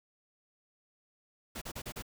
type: noise bursts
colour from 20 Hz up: pink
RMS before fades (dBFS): -41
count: 5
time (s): 1.55-2.024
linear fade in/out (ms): 10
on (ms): 66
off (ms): 36
effects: none